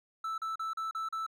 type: tone bursts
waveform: triangle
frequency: 1318.5 Hz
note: E6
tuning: in tune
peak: -31 dBFS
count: 6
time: 0.24-1.265 s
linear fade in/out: 5 ms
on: 140 ms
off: 37 ms
effects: none